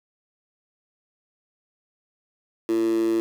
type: tone with high-pass filter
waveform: 15% pulse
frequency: 112.8 Hz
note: A2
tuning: 44 cents sharp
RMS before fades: -22 dBFS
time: 2.69-3.2 s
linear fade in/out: 0 ms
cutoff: 330 Hz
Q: 8.1
effects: none